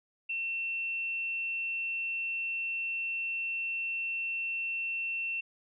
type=tone; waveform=sine; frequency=2700 Hz; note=E7; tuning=41 cents sharp; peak=-31 dBFS; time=0.29-5.41 s; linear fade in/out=10 ms; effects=none